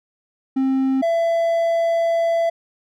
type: tone pair in turn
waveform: triangle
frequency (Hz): 265.6 / 669.3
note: C4 / E5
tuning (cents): +26 / +26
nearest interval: octave + major third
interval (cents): 1600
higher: second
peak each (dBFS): -14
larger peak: neither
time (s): 0.56-1.02 / 1.02-2.5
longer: second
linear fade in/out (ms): 10
effects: none